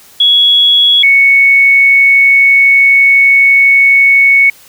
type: tone pair in turn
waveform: sine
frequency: 3353 / 2217 Hz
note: G#7 / C#7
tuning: +16 / 0 cents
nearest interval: perfect fifth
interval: 716 cents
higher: first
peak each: -4 / -3 dBFS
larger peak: second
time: 0.2-1.03 / 1.03-4.5 s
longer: second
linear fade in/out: 5 ms
effects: white hiss -40 dBFS RMS until 4.68 s